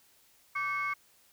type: tone cluster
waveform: sine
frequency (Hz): 1158 / 1549 / 2188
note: D6 / G6 / C#7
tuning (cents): -25 / -21 / -23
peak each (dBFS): -32 / -39 / -32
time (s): 0.55-0.94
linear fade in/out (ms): 10
effects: tanh soft clip ceiling -24 dBFS + white hiss -64 dBFS RMS until 1.32 s